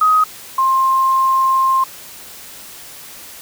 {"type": "tone pair in turn", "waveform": "sine", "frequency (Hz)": [1258, 1057.8], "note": ["D#6", "C6"], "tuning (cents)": [19, 19], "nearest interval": "minor third", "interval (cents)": 300, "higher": "first", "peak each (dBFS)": [-9, -11], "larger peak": "first", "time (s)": [[0.01, 0.24], [0.58, 1.84]], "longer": "second", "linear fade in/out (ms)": 5, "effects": ["white hiss -36 dBFS RMS until 3.41 s"]}